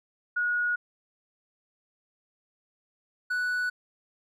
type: tone pair in turn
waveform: sine / triangle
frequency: 1451 / 1479.8 Hz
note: F#6 / F#6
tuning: -34 / 0 cents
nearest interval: unison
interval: 34 cents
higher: second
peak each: -24 / -24 dBFS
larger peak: neither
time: 0.36-0.76 / 3.3-3.7 s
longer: neither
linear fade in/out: 10 ms
effects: none